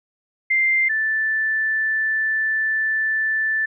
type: tone pair in turn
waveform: sine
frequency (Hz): 2093 / 1760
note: C7 / A6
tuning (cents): 0 / 0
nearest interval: minor third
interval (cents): 300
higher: first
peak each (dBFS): -15 / -18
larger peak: first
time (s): 0.5-0.89 / 0.89-3.66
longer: second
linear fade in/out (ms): 10
effects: none